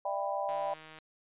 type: chord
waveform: sine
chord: E minor seventh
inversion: third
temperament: just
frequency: 593.3 / 659.3 / 791.1 / 988.9 Hz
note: D5 / E5 / G5 / B5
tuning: +18 / 0 / +16 / +2 cents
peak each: -35 / -39 / -35 / -38 dBFS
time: 0.05-0.74 s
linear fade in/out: 5 ms
type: click train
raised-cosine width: 0.3 ms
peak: -34 dBFS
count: 79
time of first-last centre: 0.49-0.987 s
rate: 157 Hz
effects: resampled to 8000 Hz